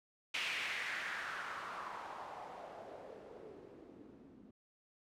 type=noise with low-pass filter sweep; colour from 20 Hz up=blue; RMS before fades=-45 dBFS; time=0.34-4.51 s; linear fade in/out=5 ms; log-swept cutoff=2700 to 230 Hz; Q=2.8; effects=none